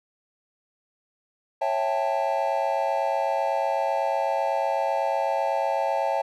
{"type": "chord", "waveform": "triangle", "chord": "A dominant seventh", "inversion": "first", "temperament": "just", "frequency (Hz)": [550, 660, 792, 880], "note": ["C#5", "E5", "G5", "A5"], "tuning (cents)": [-14, 2, 18, 0], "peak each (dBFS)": -26, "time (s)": [1.61, 6.22], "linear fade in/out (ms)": 10, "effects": []}